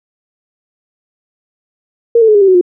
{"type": "tone with pitch steps", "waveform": "sine", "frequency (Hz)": [466.2, 445.7, 426, 407.3, 389.3, 372.2, 355.8], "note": ["A#4", "A4", "G#4", "G#4", "G4", "F#4", "F4"], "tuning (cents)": [0, 22, 44, -34, -12, 10, 32], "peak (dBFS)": -4, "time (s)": [2.15, 2.612], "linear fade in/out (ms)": 5, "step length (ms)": 66, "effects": []}